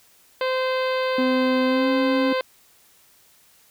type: harmonic tone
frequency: 517 Hz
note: C5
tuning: 21 cents flat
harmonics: 1 / 2 / 3 / 4 / 5 / 6 / 7 / 8 / 9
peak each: -22 / -28 / -32 / -34 / -36 / -38 / -39 / -40 / -41 dBFS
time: 0.41-2.41 s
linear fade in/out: 2 ms
type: tone with pitch glide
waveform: triangle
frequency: 257 to 269.3 Hz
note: C4 to C#4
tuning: -31 to -50 cents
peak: -18 dBFS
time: 1.18-2.33 s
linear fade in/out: 5 ms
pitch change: +81 cents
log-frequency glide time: 1.66-1.89 s
effects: white hiss -56 dBFS RMS until 3.7 s